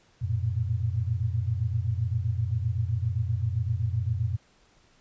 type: tone cluster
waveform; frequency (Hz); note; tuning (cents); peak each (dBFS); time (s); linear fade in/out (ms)
sine; 89.8 / 111.8 / 119.5; F2 / A2 / A#2; +49 / +28 / +43; -29; 0.21-4.37; 20
effects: pink hiss -62 dBFS RMS until 5 s + resampled to 16000 Hz

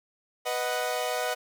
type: chord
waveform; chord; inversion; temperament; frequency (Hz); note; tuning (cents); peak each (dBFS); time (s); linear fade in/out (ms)
sawtooth; B major; none; equal; 493.9 / 622.3 / 740; B4 / D#5 / F#5; 0 / 0 / 0; -28; 0.45-1.35; 20
effects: none

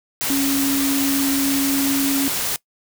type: tone in noise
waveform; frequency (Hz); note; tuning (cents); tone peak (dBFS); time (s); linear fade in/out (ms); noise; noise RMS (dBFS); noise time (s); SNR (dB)
sine; 275.6; C#4; -10; -18; 0.3-2.28; 0; white; -23; 0.21-2.56; +2
effects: noise-tail reverb RT60 0.1 s tail -21 dB re dry

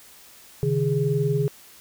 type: tone cluster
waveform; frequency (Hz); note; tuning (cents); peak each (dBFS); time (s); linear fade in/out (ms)
sine; 133.9 / 154.5 / 413.3; C3 / D#3 / G#4; +40 / -12 / -8; -24; 0.63-1.48; 0
effects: white hiss -49 dBFS RMS until 1.8 s

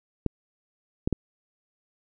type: clicks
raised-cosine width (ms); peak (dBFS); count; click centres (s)
3; -11 / -11 / -11; 3; 0.263 / 1.075 / 1.127
effects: none

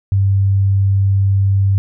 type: tone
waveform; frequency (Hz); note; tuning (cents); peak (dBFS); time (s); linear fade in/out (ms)
sine; 98; G2; 0; -10; 0.12-1.78; 0
effects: none

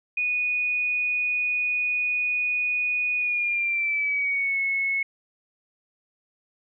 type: tone with pitch glide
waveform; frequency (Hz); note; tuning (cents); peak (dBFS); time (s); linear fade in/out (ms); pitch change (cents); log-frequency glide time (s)
sine; 2475 to 2192; D#7 to C#7; -10 to -20; -22; 0.17-5.03; 5; -210; 3.18-4.59
effects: none

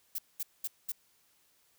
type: noise bursts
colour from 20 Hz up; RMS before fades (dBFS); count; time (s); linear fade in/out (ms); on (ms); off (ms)
violet; -35; 4; 0.15-0.92; 5; 35; 210
effects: white hiss -69 dBFS RMS until 1.78 s

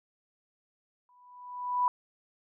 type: tone with exponential growth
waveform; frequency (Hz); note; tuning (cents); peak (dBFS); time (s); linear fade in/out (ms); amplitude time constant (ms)
sine; 987.8; B5; 0; -21; 1.09-1.88; 1; 170
effects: none

